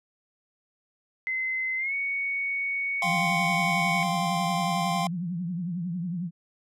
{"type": "tone with pitch glide", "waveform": "sine", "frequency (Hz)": [2055, 2228], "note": ["C7", "C#7"], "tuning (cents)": [-32, 8], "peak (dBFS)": -26, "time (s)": [1.27, 4.03], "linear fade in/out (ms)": 0, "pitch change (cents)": 140, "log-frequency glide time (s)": [1.77, 1.94]}
{"type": "chord", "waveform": "square", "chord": "F suspended second", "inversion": "none", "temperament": "equal", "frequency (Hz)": [698.5, 784, 1046.5], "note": ["F5", "G5", "C6"], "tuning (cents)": [0, 0, 0], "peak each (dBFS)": -31, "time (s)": [3.02, 5.07], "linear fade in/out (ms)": 2}
{"type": "tone with vibrato", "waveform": "sine", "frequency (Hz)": 175, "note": "F3", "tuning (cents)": 4, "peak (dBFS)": -28, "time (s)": [3.03, 6.31], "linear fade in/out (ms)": 50, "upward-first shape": "triangle", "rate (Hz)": 11, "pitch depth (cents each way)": 140}
{"effects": ["low-pass 10000 Hz 12 dB/octave"]}